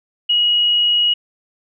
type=tone; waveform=sine; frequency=2900 Hz; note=F#7; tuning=35 cents flat; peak=-12 dBFS; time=0.29-1.14 s; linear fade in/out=10 ms; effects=none